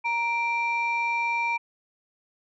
sine tone pair together, 936 / 2356 Hz, A#5 / D7, +7 / +5 cents, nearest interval octave + major third, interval 1598 cents, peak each -25 dBFS, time 0.04-1.58 s, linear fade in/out 20 ms, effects tanh soft clip ceiling -18 dBFS

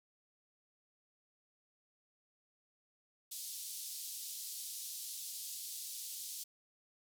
white band-pass noise, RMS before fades -45 dBFS, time 3.31-6.44 s, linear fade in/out 10 ms, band 3700 to 14000 Hz, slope 24 dB/octave, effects none

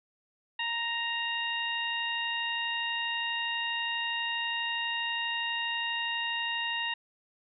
harmonic tone, 932.3 Hz, A#5, in tune, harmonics 1 / 2 / 3 / 4, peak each -37 / -34 / -33 / -39 dBFS, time 0.59-6.94 s, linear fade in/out 5 ms, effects none

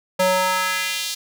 square tone with high-pass filter sweep, 185 Hz, F#3, in tune, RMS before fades -21 dBFS, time 0.19-1.15 s, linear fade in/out 10 ms, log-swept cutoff 450 to 4400 Hz, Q 1.5, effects none

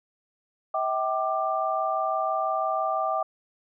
sine tone cluster, 643 / 769 / 1186 Hz, E5 / G5 / D6, -43 / -33 / +17 cents, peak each -28 dBFS, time 0.74-3.23 s, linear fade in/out 5 ms, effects none

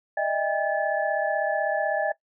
sine tone cluster, 607 / 643 / 800 / 1725 Hz, D#5 / E5 / G5 / A6, -43 / -43 / +35 / -35 cents, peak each -28 dBFS, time 0.17-2.12 s, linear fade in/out 5 ms, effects noise-tail reverb RT60 0.1 s tail -19 dB re dry

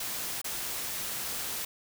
white noise with dropouts, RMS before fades -35 dBFS, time 0-1.65 s, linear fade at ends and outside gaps 5 ms, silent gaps 0.416-0.443 s, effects none

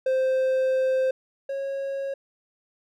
triangle tone pair in turn, 522 / 547.7 Hz, C5 / C#5, -4 / -21 cents, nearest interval minor second, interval 83 cents, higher second, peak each -18 / -25 dBFS, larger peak first, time 0.06-1.11 / 1.49-2.14 s, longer first, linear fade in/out 5 ms, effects none

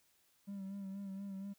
triangle tone with vibrato, 196 Hz, G3, in tune, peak -39 dBFS, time 0.47-1.54 s, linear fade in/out 20 ms, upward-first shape sine, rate 4.2 Hz, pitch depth 40 cents each way, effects tanh soft clip ceiling -35 dBFS + white hiss -73 dBFS RMS until 1.58 s

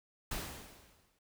pink noise with exponential decay, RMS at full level -37 dBFS, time 0.31-1.19 s, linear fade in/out 5 ms, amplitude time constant 190 ms, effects none

